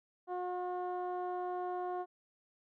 15% pulse tone with low-pass filter, 360.5 Hz, F#4, 45 cents flat, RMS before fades -38 dBFS, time 0.27-2.06 s, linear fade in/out 50 ms, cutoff 770 Hz, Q 1.4, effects none

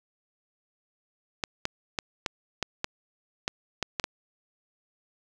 clicks, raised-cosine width 0.2 ms, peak -10 dBFS, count 10, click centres 1.438 / 1.654 / 1.988 / 2.262 / 2.627 / 2.844 / 3.479 / 3.827 / 3.998 / 4.041 s, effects none

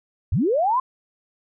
sine linear sweep, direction up, 60.1 to 1067 Hz, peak -17 dBFS, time 0.32-0.8 s, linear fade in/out 5 ms, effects none

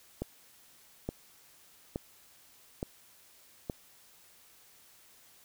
click train, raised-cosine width 2 ms, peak -20 dBFS, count 5, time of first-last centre 0.22-3.698 s, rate 1.15 Hz, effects white hiss -60 dBFS RMS until 5.44 s

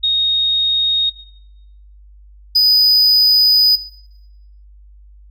sine / triangle tone pair in turn, 3729 / 4978 Hz, A#7 / D#8, 0 / 0 cents, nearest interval perfect fourth, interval 500 cents, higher second, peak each -12 / -7 dBFS, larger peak second, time 0.03-1.1 / 2.55-3.76 s, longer second, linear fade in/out 10 ms, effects noise-tail reverb RT60 0.9 s tail -18 dB re dry + added 50 Hz sine -40 dBFS peak until 5.3 s

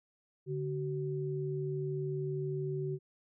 sine tone pair together, 144.3 / 377.3 Hz, D3 / F#4, -30 / +34 cents, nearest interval octave + perfect fourth, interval 1664 cents, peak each -35 / -36 dBFS, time 0.46-2.99 s, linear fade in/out 50 ms, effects none

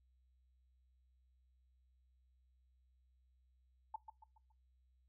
sine tone with echo, 880 Hz, A5, in tune, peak -39 dBFS, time 3.94-3.96 s, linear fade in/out 5 ms, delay 140 ms, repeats 4, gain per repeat -8 dB, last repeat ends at 4.52 s, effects noise-tail reverb RT60 0.2 s tail -19 dB re dry + added 63 Hz sine -70 dBFS peak until 5.08 s

